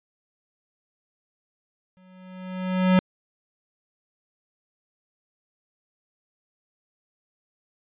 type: tone with exponential growth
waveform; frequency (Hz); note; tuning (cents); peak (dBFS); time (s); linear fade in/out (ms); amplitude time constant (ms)
square; 185; F#3; 0; -14; 1.97-2.99; 0; 220
effects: resampled to 8000 Hz